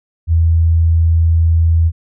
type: tone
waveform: sine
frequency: 82.41 Hz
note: E2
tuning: in tune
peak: -8 dBFS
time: 0.27-1.92 s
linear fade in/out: 50 ms
effects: none